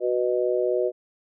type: harmonic tone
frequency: 123.47 Hz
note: B2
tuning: in tune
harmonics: 3 / 4 / 5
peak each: -24 / -25 / -26 dBFS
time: 0-0.92 s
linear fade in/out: 50 ms
effects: none